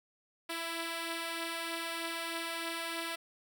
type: beating tone pair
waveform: 5% pulse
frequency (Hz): 329.6 / 332.8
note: E4 / E4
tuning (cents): 0 / +17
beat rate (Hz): 3.2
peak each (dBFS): -32 / -25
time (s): 0.49-3.16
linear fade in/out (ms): 10
effects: none